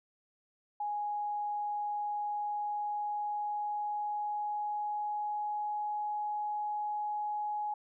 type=tone with pitch glide; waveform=sine; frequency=830.6 to 837.8 Hz; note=G#5 to G#5; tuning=0 to +15 cents; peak=-32 dBFS; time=0.8-7.74 s; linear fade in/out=5 ms; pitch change=+15 cents; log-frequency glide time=2.04-5.89 s; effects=none